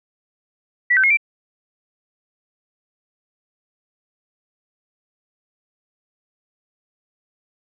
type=tone with pitch steps; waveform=sine; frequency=1954 / 1540 / 2158 / 2345 Hz; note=B6 / G6 / C#7 / D7; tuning=-19 / -31 / -47 / -3 cents; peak=-12 dBFS; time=0.9-1.172 s; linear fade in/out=10 ms; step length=68 ms; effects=none